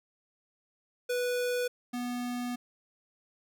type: tone pair in turn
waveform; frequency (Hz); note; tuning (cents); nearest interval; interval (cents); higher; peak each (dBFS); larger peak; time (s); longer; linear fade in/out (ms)
square; 492 / 244.8; B4 / B3; -7 / -15; octave; 1208; first; -29 / -33; first; 1.09-1.68 / 1.93-2.56; second; 10
effects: none